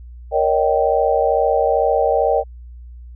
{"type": "chord", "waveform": "sine", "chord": "Eb dominant seventh", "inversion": "second", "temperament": "just", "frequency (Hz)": [466.7, 560, 622.3, 777.8], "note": ["Bb4", "Db5", "Eb5", "G5"], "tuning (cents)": [2, 18, 0, -14], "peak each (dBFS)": -19, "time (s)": [0.31, 2.44], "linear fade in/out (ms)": 50, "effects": ["added 60 Hz sine -34 dBFS peak until 3.15 s"]}